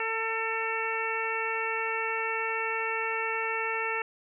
harmonic tone, 448.4 Hz, A4, 33 cents sharp, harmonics 1 / 2 / 3 / 4 / 5 / 6, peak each -35 / -35 / -35 / -35 / -35 / -35 dBFS, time 0-4.02 s, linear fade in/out 2 ms, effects none

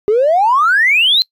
triangle exponential sweep, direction up, 402.1 to 4186 Hz, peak -5 dBFS, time 0.08-1.22 s, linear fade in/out 0 ms, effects noise-tail reverb RT60 0.1 s tail -26 dB re dry + tanh soft clip ceiling -6 dBFS

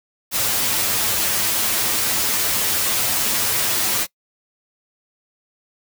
white noise with comb filter, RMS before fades -20 dBFS, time 0.31-4.07 s, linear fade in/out 50 ms, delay 9.2 ms, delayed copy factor +0.85, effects noise-tail reverb RT60 0.1 s tail -22 dB re dry

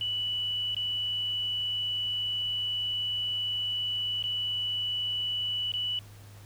sine tone with dropouts, 2960 Hz, F#7, in tune, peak -28 dBFS, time 0.01-5.99 s, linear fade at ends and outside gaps 1 ms, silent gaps 0.747-0.766 / 4.226-4.239 / 5.719-5.738 s, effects added 102 Hz sine -47 dBFS peak until 6.45 s + pink hiss -55 dBFS RMS until 6.45 s

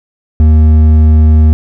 triangle tone with hard clipping, 77.78 Hz, D#2, in tune, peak -4 dBFS, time 0.4-1.53 s, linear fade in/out 0 ms, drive 10 dB, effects none

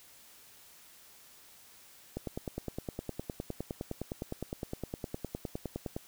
click train, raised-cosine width 2 ms, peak -22 dBFS, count 38, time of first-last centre 2.17-5.965 s, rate 9.75 Hz, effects white hiss -57 dBFS RMS until 6.07 s

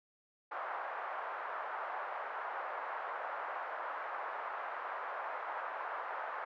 white band-pass noise, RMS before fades -41 dBFS, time 0.51-6.45 s, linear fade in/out 10 ms, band 600 to 1400 Hz, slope 24 dB/octave, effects none

